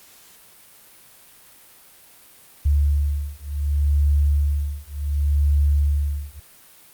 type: beating tone pair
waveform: sine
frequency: 72 / 72.68 Hz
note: D2 / D2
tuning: -34 / -17 cents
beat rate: 0.68 Hz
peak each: -20 dBFS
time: 2.65-6.4 s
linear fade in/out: 10 ms
effects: white hiss -49 dBFS RMS until 6.93 s + Opus 48 kbps